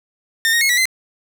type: tone with pitch steps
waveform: sawtooth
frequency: 1816 / 1867 / 2170 / 1945 / 2059 Hz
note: A#6 / A#6 / C#7 / B6 / C7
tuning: -46 / +2 / -37 / -27 / -28 cents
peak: -10 dBFS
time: 0.45-0.855 s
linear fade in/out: 0 ms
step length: 81 ms
effects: none